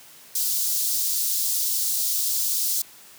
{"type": "high-pass noise", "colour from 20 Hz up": "white", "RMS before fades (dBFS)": -24, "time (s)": [0.35, 2.82], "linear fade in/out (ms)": 5, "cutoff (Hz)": 4300, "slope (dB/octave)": 24, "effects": ["white hiss -48 dBFS RMS until 3.18 s", "high-pass 100 Hz 12 dB/octave"]}